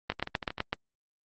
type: two click trains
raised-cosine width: 0.3 ms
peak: -11 / -19 dBFS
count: 6 / 7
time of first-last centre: 0.1-0.73 / 0.12-0.582 s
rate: 7.94 / 13 Hz
effects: low-pass 5000 Hz 12 dB/octave + Opus 24 kbps